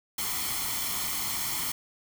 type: noise with comb filter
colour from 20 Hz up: white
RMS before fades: -31 dBFS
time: 0.18-1.72 s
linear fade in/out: 5 ms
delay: 0.93 ms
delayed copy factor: +0.65
effects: none